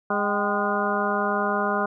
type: harmonic tone with a mistuned harmonic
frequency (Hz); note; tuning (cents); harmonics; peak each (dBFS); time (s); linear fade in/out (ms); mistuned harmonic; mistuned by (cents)
205.5; G#3; -18; 1 / 2 / 3 / 4 / 5 / 6 / 7; -29 / -29 / -29 / -29 / -29 / -29 / -29; 0.1-1.86; 5; 4; -84
effects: none